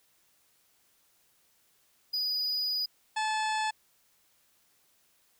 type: tone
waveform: triangle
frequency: 4939 Hz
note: D#8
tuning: 14 cents flat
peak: -27 dBFS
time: 2.13-2.86 s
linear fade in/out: 10 ms
type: harmonic tone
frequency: 867 Hz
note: A5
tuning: 26 cents flat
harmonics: 1 / 2 / 3 / 4 / 5 / 6 / 8 / 9 / 10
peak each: -29 / -35 / -39 / -41 / -43 / -45 / -47 / -48 / -49 dBFS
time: 3.16-3.71 s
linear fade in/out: 10 ms
effects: white hiss -68 dBFS RMS until 5.39 s